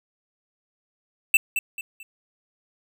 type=tone with echo; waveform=square; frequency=2664 Hz; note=E7; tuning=18 cents sharp; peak=-13 dBFS; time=1.34-1.37 s; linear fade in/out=2 ms; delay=220 ms; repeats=3; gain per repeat=-9 dB; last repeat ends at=2.03 s; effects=none